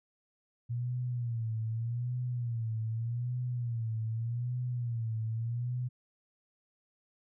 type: tone with vibrato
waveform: sine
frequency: 117.6 Hz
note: A#2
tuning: 16 cents sharp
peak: -31 dBFS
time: 0.69-5.89 s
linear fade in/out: 20 ms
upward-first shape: sine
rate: 0.83 Hz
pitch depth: 100 cents each way
effects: none